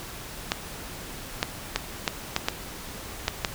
clicks, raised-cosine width 0.2 ms, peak -5 dBFS, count 8, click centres 0.519 / 1.429 / 1.76 / 2.078 / 2.364 / 2.485 / 3.281 / 3.448 s, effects pink hiss -39 dBFS RMS until 3.54 s

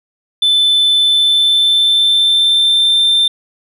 sine tone with pitch glide, 3520 to 3575 Hz, A7 to A7, 0 to +27 cents, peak -6 dBFS, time 0.42-3.28 s, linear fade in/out 5 ms, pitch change +27 cents, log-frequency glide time 0.99-3.04 s, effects tanh soft clip ceiling -7 dBFS

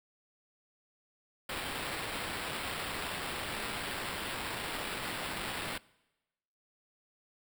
white noise with sample-and-hold, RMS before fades -38 dBFS, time 1.49-5.78 s, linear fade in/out 5 ms, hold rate 6300 Hz, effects noise-tail reverb RT60 1.0 s tail -23 dB re dry

